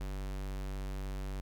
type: tone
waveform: square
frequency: 48.25 Hz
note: G1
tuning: 27 cents flat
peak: -37 dBFS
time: 0-1.41 s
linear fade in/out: 10 ms
effects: none